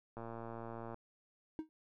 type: click train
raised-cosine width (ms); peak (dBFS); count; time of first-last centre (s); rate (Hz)
1; -32; 90; 0.17-0.944; 115
type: tone with exponential decay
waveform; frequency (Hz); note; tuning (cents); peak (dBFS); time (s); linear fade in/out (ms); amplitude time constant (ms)
triangle; 314.4; D#4; +18; -32; 1.59-1.69; 0; 21
effects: none